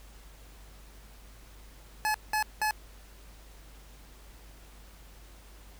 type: tone bursts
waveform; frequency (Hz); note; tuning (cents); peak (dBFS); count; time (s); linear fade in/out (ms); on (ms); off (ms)
25% pulse; 856; A5; -48; -22; 3; 2.05-2.709; 0; 93; 190
effects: added 50 Hz sine -50 dBFS peak until 5.79 s + pink hiss -56 dBFS RMS until 5.79 s